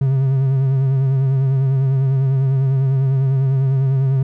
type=tone with vibrato; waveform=triangle; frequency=134.1 Hz; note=C3; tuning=43 cents sharp; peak=-11 dBFS; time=0.01-4.23 s; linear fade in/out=5 ms; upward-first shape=sine; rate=10 Hz; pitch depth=41 cents each way; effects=none